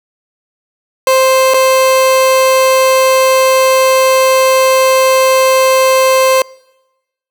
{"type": "tone with dropouts", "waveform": "30% pulse", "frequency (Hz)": 524, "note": "C5", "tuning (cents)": 2, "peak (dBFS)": -4, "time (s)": [1.07, 6.42], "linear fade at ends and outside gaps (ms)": 2, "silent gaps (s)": [1.538, 1.542], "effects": ["noise-tail reverb RT60 1.0 s tail -25 dB re dry"]}